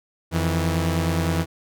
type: tone pair together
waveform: sawtooth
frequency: 86.1 / 162.54 Hz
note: F2 / E3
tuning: -24 / -24 cents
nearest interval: major seventh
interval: 1100 cents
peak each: -19 dBFS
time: 0.31-1.46 s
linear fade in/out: 50 ms
effects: none